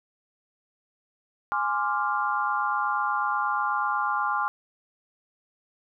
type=chord; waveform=sine; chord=D half-diminished seventh; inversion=second; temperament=equal; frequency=830.6 / 1046.5 / 1174.7 / 1396.9 Hz; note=Ab5 / C6 / D6 / F6; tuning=0 / 0 / 0 / 0 cents; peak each=-29 dBFS; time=1.52-4.48 s; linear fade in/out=0 ms; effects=none